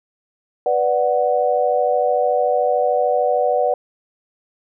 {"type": "chord", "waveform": "sine", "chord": "B minor", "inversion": "none", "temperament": "equal", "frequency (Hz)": [493.9, 587.3, 740], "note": ["B4", "D5", "F#5"], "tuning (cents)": [0, 0, 0], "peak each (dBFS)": -19, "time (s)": [0.66, 3.74], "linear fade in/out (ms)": 2, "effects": []}